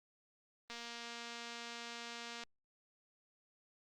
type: click train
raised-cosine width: 0.2 ms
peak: -30 dBFS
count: 409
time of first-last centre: 0.7-2.436 s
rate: 235 Hz
effects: Opus 32 kbps